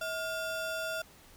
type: ring-modulated tone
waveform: square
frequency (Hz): 1030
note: C6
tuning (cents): -28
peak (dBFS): -31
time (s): 0.01-1.02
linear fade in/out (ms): 5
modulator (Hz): 386
effects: pink hiss -57 dBFS RMS until 1.36 s